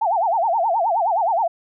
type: tone with vibrato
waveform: sine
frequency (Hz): 784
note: G5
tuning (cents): 0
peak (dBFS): -16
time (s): 0.01-1.48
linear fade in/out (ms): 10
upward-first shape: sine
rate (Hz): 9.5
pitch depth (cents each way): 290
effects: none